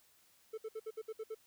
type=tone bursts; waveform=triangle; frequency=440 Hz; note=A4; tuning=in tune; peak=-37 dBFS; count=8; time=0.53-1.348 s; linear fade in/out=10 ms; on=48 ms; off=62 ms; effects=white hiss -68 dBFS RMS until 1.46 s